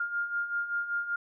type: beating tone pair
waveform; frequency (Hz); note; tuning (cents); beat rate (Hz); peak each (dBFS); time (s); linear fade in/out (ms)
sine; 1404 / 1409.2; F6 / F6; +9 / +15; 5.2; -36 / -30; 0-1.16; 5
effects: none